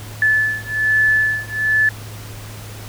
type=beating tone pair; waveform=sine; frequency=1736 / 1737.2 Hz; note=A6 / A6; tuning=-24 / -23 cents; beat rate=1.2 Hz; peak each=-17 dBFS; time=0.22-1.89 s; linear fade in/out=2 ms; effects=added 106 Hz sine -32 dBFS peak until 2.88 s + pink hiss -37 dBFS RMS until 2.88 s